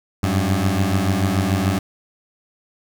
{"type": "beating tone pair", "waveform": "20% pulse", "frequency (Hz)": [92.5, 99.4], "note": ["F#2", "G2"], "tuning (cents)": [0, 25], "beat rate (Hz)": 6.9, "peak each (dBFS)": -15, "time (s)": [0.23, 1.79], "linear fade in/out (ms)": 5, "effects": []}